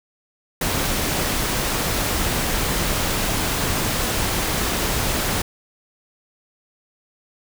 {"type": "noise", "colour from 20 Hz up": "pink", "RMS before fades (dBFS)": -22, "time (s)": [0.61, 5.42], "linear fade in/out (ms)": 5, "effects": []}